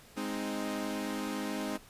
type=chord; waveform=sawtooth; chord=Ab major; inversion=none; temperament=equal; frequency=207.7 / 261.6 / 311.1 Hz; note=Ab3 / C4 / Eb4; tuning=0 / 0 / 0 cents; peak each=-34 dBFS; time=0.16-1.78 s; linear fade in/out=20 ms; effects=pink hiss -56 dBFS RMS until 1.89 s + resampled to 32000 Hz